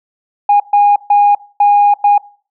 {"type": "tone bursts at uneven times", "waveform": "sine", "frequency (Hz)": 819, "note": "G#5", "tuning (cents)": -24, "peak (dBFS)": -4, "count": 5, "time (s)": [[0.49, 0.6], [0.73, 0.96], [1.1, 1.35], [1.6, 1.94], [2.04, 2.18]], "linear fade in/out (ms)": 5, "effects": ["noise-tail reverb RT60 0.4 s tail -22 dB re dry", "tanh soft clip ceiling -2 dBFS"]}